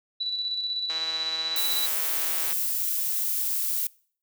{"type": "tone with tremolo", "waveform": "sine", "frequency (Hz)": 3954, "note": "B7", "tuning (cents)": 1, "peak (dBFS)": -25, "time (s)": [0.2, 1.87], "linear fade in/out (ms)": 10, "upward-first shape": "square", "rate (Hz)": 16, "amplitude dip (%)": 35}
{"type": "click train", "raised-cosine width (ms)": 0.2, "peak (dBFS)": -19, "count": 263, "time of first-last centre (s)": [0.9, 2.527], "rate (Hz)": 161}
{"type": "noise", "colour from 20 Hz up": "violet", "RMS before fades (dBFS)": -27, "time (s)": [1.56, 3.87], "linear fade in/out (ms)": 2}
{"effects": ["noise-tail reverb RT60 0.5 s tail -24 dB re dry", "high-pass 400 Hz 12 dB/octave"]}